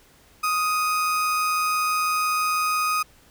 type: tone with amplitude modulation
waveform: 35% pulse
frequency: 1248 Hz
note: D#6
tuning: 5 cents sharp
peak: -18 dBFS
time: 0.43-3.03 s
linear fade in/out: 10 ms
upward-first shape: sine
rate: 166 Hz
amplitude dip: 25%
effects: pink hiss -55 dBFS RMS until 3.3 s